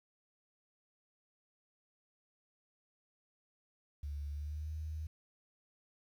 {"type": "tone with pitch glide", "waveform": "sine", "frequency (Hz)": [72.3, 77.94], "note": ["D2", "D#2"], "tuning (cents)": [-27, 4], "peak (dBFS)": -38, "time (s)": [4.03, 5.07], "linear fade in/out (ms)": 5, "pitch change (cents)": 131, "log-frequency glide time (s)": [4.3, 4.72], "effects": ["11-bit"]}